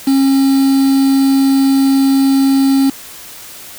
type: tone with quantisation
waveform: triangle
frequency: 271.1 Hz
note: C#4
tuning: 38 cents flat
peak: -6 dBFS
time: 0.07-2.9 s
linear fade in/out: 5 ms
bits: 4
effects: white hiss -33 dBFS RMS until 3.78 s